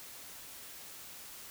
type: silence
effects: white hiss -49 dBFS RMS until 1.5 s